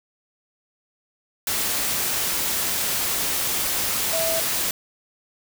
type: tone in noise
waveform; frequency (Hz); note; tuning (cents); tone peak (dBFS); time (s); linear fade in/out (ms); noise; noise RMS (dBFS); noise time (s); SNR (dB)
sine; 654; E5; -14; -24; 4.13-4.4; 2; white; -24; 1.47-4.71; -3
effects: none